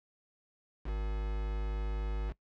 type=tone with quantisation; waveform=triangle; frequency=51.91 Hz; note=G#1; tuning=in tune; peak=-30 dBFS; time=0.84-2.34 s; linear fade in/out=50 ms; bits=7; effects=noise-tail reverb RT60 0.1 s tail -20 dB re dry + low-pass 3000 Hz 12 dB/octave